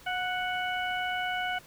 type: harmonic tone with a mistuned harmonic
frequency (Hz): 740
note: F#5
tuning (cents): 0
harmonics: 1 / 2 / 3 / 4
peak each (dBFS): -32 / -33 / -37 / -38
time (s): 0.06-1.59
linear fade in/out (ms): 10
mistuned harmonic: 1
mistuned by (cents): -27
effects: pink hiss -53 dBFS RMS until 1.66 s